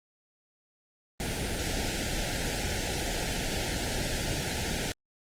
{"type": "band-stop noise", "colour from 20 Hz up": "pink", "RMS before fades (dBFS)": -31, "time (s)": [1.2, 4.92], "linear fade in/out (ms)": 0, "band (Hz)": [890, 1400], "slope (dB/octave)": 96, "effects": ["low-pass 10000 Hz 12 dB/octave", "Opus 24 kbps"]}